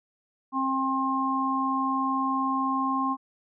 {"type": "harmonic tone", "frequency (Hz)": 266.3, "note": "C4", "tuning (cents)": 31, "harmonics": [1, 3, 4], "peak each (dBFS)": [-28, -32, -26], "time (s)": [0.52, 3.17], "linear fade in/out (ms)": 50, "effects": []}